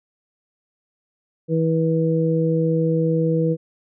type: harmonic tone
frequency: 162.3 Hz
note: E3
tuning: 27 cents flat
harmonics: 1 / 2 / 3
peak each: -19 / -24 / -21 dBFS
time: 1.48-3.57 s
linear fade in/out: 50 ms
effects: none